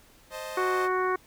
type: chord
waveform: sawtooth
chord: A diminished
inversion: first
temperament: equal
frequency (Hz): 523.3 / 622.3 / 880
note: C5 / Eb5 / A5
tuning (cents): 0 / 0 / 0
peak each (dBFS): -35 / -34 / -39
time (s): 0.3-0.89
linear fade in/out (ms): 50
type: harmonic tone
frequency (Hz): 370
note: F#4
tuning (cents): 0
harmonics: 1 / 2 / 3 / 4 / 5 / 6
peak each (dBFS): -27 / -35 / -28 / -34 / -37 / -42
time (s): 0.57-1.16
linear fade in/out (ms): 5
effects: pink hiss -57 dBFS RMS until 1.26 s